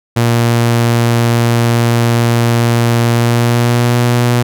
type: tone with pitch glide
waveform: sawtooth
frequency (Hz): 117.7 to 120.73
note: A#2 to B2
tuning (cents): +17 to -39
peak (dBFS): -5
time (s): 0.16-4.43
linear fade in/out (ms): 10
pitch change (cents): +44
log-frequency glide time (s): 3.11-3.98
effects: none